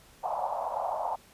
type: band-pass noise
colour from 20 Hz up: white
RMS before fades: -32 dBFS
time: 0.23-1.16 s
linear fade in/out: 10 ms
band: 610 to 960 Hz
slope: 48 dB/octave
effects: pink hiss -57 dBFS RMS until 1.33 s + resampled to 32000 Hz